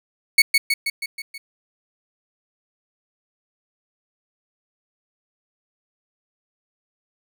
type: tone with echo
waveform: 30% pulse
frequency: 2217 Hz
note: C#7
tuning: in tune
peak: -6 dBFS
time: 0.38-0.42 s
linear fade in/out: 5 ms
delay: 160 ms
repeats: 6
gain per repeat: -4 dB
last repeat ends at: 1.38 s
effects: none